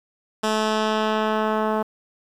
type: tone with low-pass filter sweep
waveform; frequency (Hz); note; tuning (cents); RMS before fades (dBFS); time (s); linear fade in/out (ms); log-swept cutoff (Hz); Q
10% pulse; 216.5; A3; -28; -22; 0.43-1.83; 10; 8600 to 1100; 0.84
effects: 8-bit